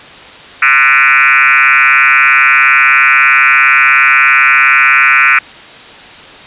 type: tone with frequency modulation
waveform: sine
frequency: 1896 Hz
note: A#6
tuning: 29 cents sharp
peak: -4 dBFS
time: 0.62-5.39 s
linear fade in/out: 5 ms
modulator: 137 Hz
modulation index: 4.6
effects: white hiss -32 dBFS RMS until 6.46 s + resampled to 8000 Hz